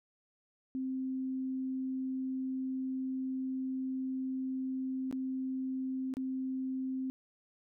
sine tone with dropouts, 261.6 Hz, C4, in tune, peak -33 dBFS, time 0.75-7.1 s, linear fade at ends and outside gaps 0 ms, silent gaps 5.112-5.126 / 6.139-6.169 s, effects none

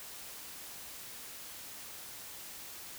silence, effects white hiss -47 dBFS RMS until 2.98 s

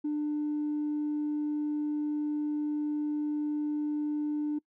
triangle tone with tanh clipping, 298.2 Hz, D4, 27 cents sharp, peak -28 dBFS, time 0.04-4.59 s, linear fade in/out 10 ms, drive 5 dB, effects noise-tail reverb RT60 0.1 s tail -24 dB re dry

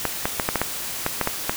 clicks, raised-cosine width 0.5 ms, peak -5 dBFS, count 10, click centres 0.053 / 0.255 / 0.398 / 0.489 / 0.557 / 0.616 / 1.064 / 1.213 / 1.274 / 1.495 s, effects white hiss -30 dBFS RMS until 1.56 s

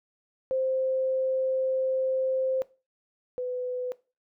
sine tone pair in turn, 523.3 / 500.5 Hz, C5 / B4, 0 / +23 cents, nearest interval minor second, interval 77 cents, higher first, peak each -24 / -28 dBFS, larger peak first, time 0.51-2.62 / 3.38-3.92 s, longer first, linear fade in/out 0 ms, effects noise-tail reverb RT60 0.3 s tail -19 dB re dry

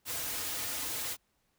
white noise with comb filter, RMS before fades -36 dBFS, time 0.05-1.17 s, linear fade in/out 50 ms, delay 5.2 ms, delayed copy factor -0.85, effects pink hiss -75 dBFS RMS until 1.58 s

